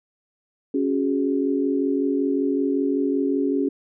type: chord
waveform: sine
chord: C# suspended fourth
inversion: none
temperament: equal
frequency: 277.2 / 370 / 415.3 Hz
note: C#4 / F#4 / G#4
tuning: 0 / 0 / 0 cents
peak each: -21 / -26 / -26 dBFS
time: 0.74-3.69 s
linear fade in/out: 5 ms
effects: none